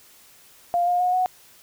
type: tone with pitch steps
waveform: sine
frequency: 698.5 / 711.1 / 724 / 737 Hz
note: F5 / F5 / F#5 / F#5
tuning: 0 / +31 / -38 / -7 cents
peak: -18 dBFS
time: 0.74-1.26 s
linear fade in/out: 0 ms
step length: 130 ms
effects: white hiss -52 dBFS RMS until 1.62 s